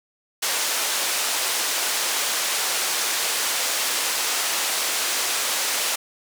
white band-pass noise, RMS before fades -24 dBFS, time 0.42-5.96 s, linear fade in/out 10 ms, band 450 to 8900 Hz, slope 12 dB/octave, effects none

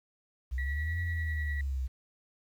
sine exponential two-way sweep, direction up then down, 61 to 87.31 to 63.5 Hz, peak -29 dBFS, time 0.51-1.88 s, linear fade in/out 20 ms, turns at 1 s
sine tone with tremolo, 1934 Hz, B6, 37 cents flat, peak -34 dBFS, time 0.58-1.61 s, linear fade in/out 2 ms, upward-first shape sine, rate 10 Hz, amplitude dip 35%
effects tanh soft clip ceiling -25 dBFS + 10-bit

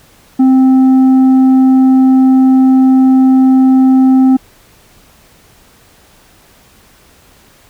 sine tone with tanh clipping, 261.6 Hz, C4, in tune, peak -5 dBFS, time 0.39-4.37 s, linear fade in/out 10 ms, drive 5 dB, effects pink hiss -45 dBFS RMS until 7.69 s

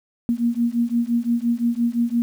sine beating tone pair, 233.2 / 239 Hz, A#3 / A#3, +1 / +43 cents, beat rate 5.8 Hz, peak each -21 dBFS, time 0.29-2.22 s, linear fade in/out 0 ms, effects 8-bit

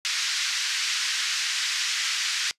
white band-pass noise, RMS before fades -27 dBFS, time 0.05-2.51 s, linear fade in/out 0 ms, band 1500 to 6000 Hz, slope 24 dB/octave, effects noise-tail reverb RT60 0.1 s tail -22 dB re dry + resampled to 32000 Hz

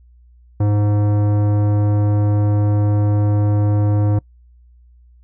sine tone with tanh clipping, 103.7 Hz, G#2, 2 cents flat, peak -15 dBFS, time 0.6-4.19 s, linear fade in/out 5 ms, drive 16 dB, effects noise-tail reverb RT60 0.1 s tail -24 dB re dry + added 60 Hz sine -45 dBFS peak until 5.23 s

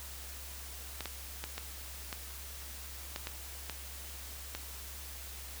clicks, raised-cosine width 0.2 ms, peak -20 dBFS, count 9, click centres 1.007 / 1.057 / 1.44 / 1.58 / 2.128 / 3.161 / 3.271 / 3.697 / 4.55 s, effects added 67 Hz sine -47 dBFS peak until 5.6 s + white hiss -47 dBFS RMS until 5.6 s

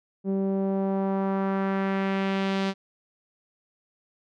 sawtooth tone with low-pass filter sweep, 193.9 Hz, G3, 19 cents flat, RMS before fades -26 dBFS, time 0.24-2.74 s, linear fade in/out 50 ms, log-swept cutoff 390 to 4300 Hz, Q 1.3, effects none

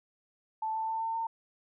sine tone with pitch steps, 879 / 886.1 / 893.3 / 900.6 / 907.9 Hz, A5 / A5 / A5 / A5 / A#5, -2 / +12 / +26 / +40 / -46 cents, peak -30 dBFS, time 0.62-1.27 s, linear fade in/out 5 ms, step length 130 ms, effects none

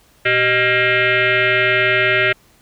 sine tone with frequency modulation, 117.1 Hz, A#2, 8 cents sharp, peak -12 dBFS, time 0.25-2.33 s, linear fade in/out 10 ms, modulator 501 Hz, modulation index 5.1, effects pink hiss -53 dBFS RMS until 2.61 s

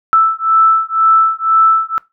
sine beating tone pair, 1318.5 / 1320.5 Hz, E6 / E6, 0 / +3 cents, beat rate 2 Hz, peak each -11 dBFS, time 0.13-1.98 s, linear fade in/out 0 ms, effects noise-tail reverb RT60 0.2 s tail -21 dB re dry

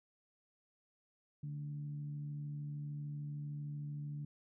harmonic tone, 73.2 Hz, D2, 5 cents flat, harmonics 2 / 3 / 4, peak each -40 / -56 / -58 dBFS, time 1.43-4.25 s, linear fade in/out 5 ms, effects none

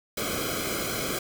pink noise with comb filter, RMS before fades -30 dBFS, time 0.17-1.19 s, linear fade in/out 5 ms, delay 1.1 ms, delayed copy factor -1, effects none

